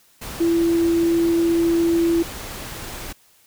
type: tone in noise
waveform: sine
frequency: 335.7 Hz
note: E4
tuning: 32 cents sharp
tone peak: -15 dBFS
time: 0.4-2.23 s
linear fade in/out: 10 ms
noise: pink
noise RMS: -33 dBFS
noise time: 0.21-3.13 s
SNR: +15 dB
effects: white hiss -56 dBFS RMS until 3.46 s